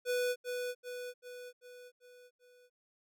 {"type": "tone with echo", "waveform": "square", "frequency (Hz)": 493.9, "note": "B4", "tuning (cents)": 0, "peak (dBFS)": -31, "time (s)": [0.05, 0.36], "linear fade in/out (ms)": 50, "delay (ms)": 390, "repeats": 6, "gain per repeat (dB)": -5, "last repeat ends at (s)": 2.7, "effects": []}